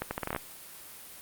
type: accelerating click train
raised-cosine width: 0.5 ms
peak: -16 dBFS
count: 9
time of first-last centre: 0.02-0.363 s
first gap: 90 ms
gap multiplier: 0.77
effects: white hiss -47 dBFS RMS until 1.21 s + Opus 32 kbps